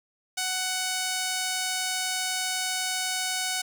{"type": "tone", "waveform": "5% pulse", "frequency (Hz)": 744, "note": "F#5", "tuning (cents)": 9, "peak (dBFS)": -15, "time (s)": [0.37, 3.62], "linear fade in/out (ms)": 10, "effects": []}